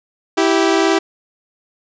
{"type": "tone pair together", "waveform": "sawtooth", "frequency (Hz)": [327.9, 390], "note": ["E4", "G4"], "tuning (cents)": [-9, -9], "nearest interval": "minor third", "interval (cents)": 300, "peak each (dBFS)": -11, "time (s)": [0.37, 0.99], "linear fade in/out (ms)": 10, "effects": ["resampled to 16000 Hz", "8-bit"]}